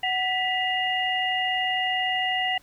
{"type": "tone cluster", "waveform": "sine", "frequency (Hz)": [744, 1969, 2838], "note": ["F#5", "B6", "F7"], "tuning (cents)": [9, -6, 27], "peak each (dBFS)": -27, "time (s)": [0.03, 2.58], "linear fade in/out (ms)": 5, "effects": ["pink hiss -57 dBFS RMS until 2.62 s"]}